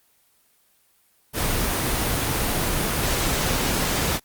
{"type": "noise", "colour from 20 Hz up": "pink", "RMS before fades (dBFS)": -23, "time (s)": [1.33, 4.2], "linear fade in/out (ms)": 50, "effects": ["white hiss -62 dBFS RMS until 4.24 s", "Opus 24 kbps"]}